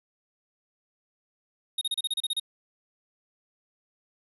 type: tone bursts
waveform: square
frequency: 3729 Hz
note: A#7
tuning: in tune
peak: -26 dBFS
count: 10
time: 1.78-2.398 s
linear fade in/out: 5 ms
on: 33 ms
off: 32 ms
effects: resampled to 32000 Hz